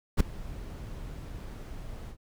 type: noise with ADSR envelope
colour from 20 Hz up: brown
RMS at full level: -17 dBFS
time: 0.17-2.17 s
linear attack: 34 ms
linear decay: 4 ms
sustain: -23 dB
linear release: 78 ms
effects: none